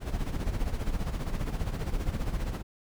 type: noise with tremolo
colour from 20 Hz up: brown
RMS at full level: -28 dBFS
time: 0-2.63 s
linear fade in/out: 50 ms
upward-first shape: sine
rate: 15 Hz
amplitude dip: 65%
effects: none